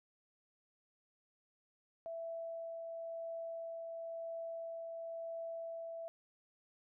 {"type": "tone with tremolo", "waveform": "sine", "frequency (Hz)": 663, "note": "E5", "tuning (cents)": 10, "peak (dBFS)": -40, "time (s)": [2.06, 6.08], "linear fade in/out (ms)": 0, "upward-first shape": "triangle", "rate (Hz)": 0.97, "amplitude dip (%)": 25, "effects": []}